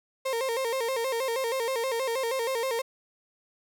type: tone with vibrato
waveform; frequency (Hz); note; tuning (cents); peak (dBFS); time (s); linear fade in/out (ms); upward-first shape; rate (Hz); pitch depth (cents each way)
35% pulse; 493.9; B4; 0; -25; 0.25-2.82; 10; square; 6.3; 120
effects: none